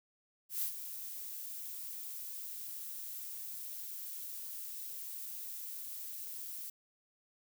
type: noise with ADSR envelope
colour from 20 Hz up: violet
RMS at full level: -34 dBFS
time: 0.49-6.7 s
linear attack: 130 ms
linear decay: 94 ms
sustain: -10 dB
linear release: 5 ms
effects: none